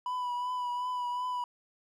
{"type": "tone with vibrato", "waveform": "triangle", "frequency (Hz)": 987.8, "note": "B5", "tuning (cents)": 0, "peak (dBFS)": -29, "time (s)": [0.06, 1.44], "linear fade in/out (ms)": 2, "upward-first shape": "triangle", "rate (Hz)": 2.7, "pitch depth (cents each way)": 31, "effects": []}